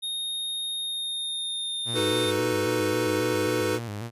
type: tone with pitch glide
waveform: square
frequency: 3707 to 3620 Hz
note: A#7 to A7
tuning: -10 to +48 cents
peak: -29 dBFS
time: 0.02-2.32 s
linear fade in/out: 20 ms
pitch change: -42 cents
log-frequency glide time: 0.73-2.1 s
type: tone with vibrato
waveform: sawtooth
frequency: 109.9 Hz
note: A2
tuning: 2 cents flat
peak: -28 dBFS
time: 1.85-4.11 s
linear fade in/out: 50 ms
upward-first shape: square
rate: 3.7 Hz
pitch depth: 110 cents each way
type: chord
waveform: square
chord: B dominant seventh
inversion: first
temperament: equal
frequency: 311.1 / 370 / 440 / 493.9 Hz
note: D#4 / F#4 / A4 / B4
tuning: 0 / 0 / 0 / 0 cents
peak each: -30 / -31 / -31 / -29 dBFS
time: 1.93-3.8 s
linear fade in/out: 50 ms
effects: resampled to 32000 Hz

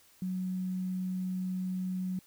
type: tone with quantisation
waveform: sine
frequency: 185 Hz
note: F#3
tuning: in tune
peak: -31 dBFS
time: 0.22-2.19 s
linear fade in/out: 2 ms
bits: 10
effects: white hiss -62 dBFS RMS until 2.26 s

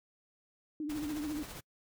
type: tone with vibrato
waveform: sine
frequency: 300 Hz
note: D4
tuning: 37 cents sharp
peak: -34 dBFS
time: 0.8-1.43 s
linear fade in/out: 2 ms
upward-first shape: triangle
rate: 14 Hz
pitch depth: 85 cents each way
type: noise with tremolo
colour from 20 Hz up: pink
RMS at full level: -44 dBFS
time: 0.89-1.61 s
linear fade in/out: 10 ms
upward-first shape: triangle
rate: 15 Hz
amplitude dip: 50%
effects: noise-tail reverb RT60 0.1 s tail -26 dB re dry

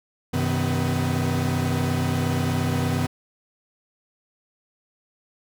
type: tone cluster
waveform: 45% pulse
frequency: 95.5 / 130.1 / 158.5 / 249.4 Hz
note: G2 / C3 / D#3 / B3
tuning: -45 / -9 / +32 / +17 cents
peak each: -27 dBFS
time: 0.33-3.07 s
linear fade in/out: 10 ms
effects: none

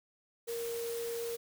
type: tone in noise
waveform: sine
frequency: 466.2 Hz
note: A#4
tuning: in tune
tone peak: -35 dBFS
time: 0.47-1.37 s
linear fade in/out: 20 ms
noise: white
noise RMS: -45 dBFS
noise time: 0.47-1.37 s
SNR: +7 dB
effects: none

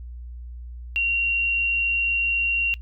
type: tone with frequency modulation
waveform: sine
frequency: 2754 Hz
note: F7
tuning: 25 cents flat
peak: -19 dBFS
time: 0.96-2.74 s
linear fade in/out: 0 ms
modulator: 23.7 Hz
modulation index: 0.37
effects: noise-tail reverb RT60 0.1 s tail -21 dB re dry + added 60 Hz sine -34 dBFS peak until 2.81 s

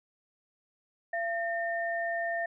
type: tone pair together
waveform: sine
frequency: 680 / 1815.4 Hz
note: F5 / A#6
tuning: -46 / -46 cents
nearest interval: octave + perfect fourth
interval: 1700 cents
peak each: -31 / -33 dBFS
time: 1.13-2.46 s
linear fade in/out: 5 ms
effects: none

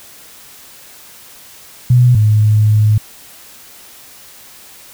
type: tone pair in turn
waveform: sine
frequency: 123.47 / 106.8 Hz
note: B2 / G#2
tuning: 0 / +49 cents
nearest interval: minor third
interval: 251 cents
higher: first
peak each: -5 / -7 dBFS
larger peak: first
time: 1.9-2.15 / 2.15-2.98 s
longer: second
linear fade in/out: 5 ms
effects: white hiss -39 dBFS RMS until 4.93 s

